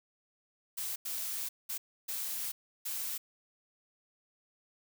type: noise bursts at uneven times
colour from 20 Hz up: blue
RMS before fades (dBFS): -37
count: 5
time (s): 0.77-0.96 / 1.05-1.49 / 1.69-1.78 / 2.08-2.52 / 2.85-3.18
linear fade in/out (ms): 10
effects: none